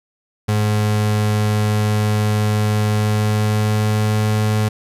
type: tone with pitch glide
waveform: 35% pulse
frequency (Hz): 105.9 to 107.19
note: G#2 to A2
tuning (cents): +34 to -45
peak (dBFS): -13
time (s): 0.48-4.69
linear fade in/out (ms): 10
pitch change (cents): +21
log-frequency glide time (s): 2.7-4.29
effects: resampled to 32000 Hz + 9-bit